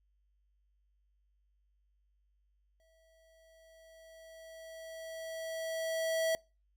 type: tone with exponential growth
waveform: square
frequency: 650 Hz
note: E5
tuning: 24 cents flat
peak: -29 dBFS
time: 2.8-6.35 s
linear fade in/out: 0 ms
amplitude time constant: 770 ms
effects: noise-tail reverb RT60 0.3 s tail -25 dB re dry + added 50 Hz sine -70 dBFS peak until 6.76 s